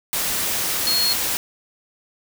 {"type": "tone in noise", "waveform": "sine", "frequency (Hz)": 4300, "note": "C8", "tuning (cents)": 47, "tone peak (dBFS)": -18, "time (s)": [0.87, 1.13], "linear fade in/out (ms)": 0, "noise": "white", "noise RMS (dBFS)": -23, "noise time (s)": [0.13, 1.37], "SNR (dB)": 2, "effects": []}